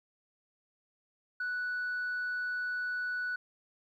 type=tone; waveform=sine; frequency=1480 Hz; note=F#6; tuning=in tune; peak=-30 dBFS; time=1.4-3.36 s; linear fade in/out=5 ms; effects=tanh soft clip ceiling -30 dBFS + 12-bit